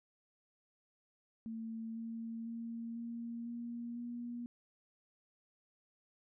sine tone with pitch steps, 225.2 / 227.9 / 230.7 / 233.5 / 236.4 / 239.3 Hz, A3 / A#3 / A#3 / A#3 / A#3 / A#3, +40 / -39 / -18 / +3 / +24 / +46 cents, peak -40 dBFS, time 1.46-4.46 s, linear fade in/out 0 ms, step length 500 ms, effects none

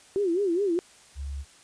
sine tone with vibrato, 370 Hz, F#4, in tune, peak -22 dBFS, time 0.16-0.79 s, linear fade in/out 0 ms, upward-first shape sine, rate 4.8 Hz, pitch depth 190 cents each way
sine tone, 69.8 Hz, C#2, 13 cents sharp, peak -31 dBFS, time 1.15-1.45 s, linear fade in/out 50 ms
effects white hiss -54 dBFS RMS until 1.63 s + resampled to 22050 Hz

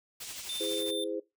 white noise with tremolo, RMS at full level -42 dBFS, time 0.2-0.91 s, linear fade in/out 5 ms, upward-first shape triangle, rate 12 Hz, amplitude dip 75%
white band-pass noise, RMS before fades -45 dBFS, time 0.2-0.81 s, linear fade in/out 20 ms, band 2200 to 9400 Hz, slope 48 dB/octave
square tone, 3577 Hz, A7, 28 cents sharp, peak -35 dBFS, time 0.49-1.04 s, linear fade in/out 2 ms
sine chord, E augmented, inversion none, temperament just, 329.6 / 412 / 515 Hz, E4 / G#4 / B#4, 0 / -14 / -28 cents, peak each -36 dBFS, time 0.6-1.2 s, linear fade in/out 10 ms
effects noise-tail reverb RT60 0.2 s tail -19 dB re dry

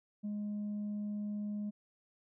sine tone with tanh clipping, 207.7 Hz, G#3, in tune, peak -36 dBFS, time 0.23-1.71 s, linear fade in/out 20 ms, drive 1 dB, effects none

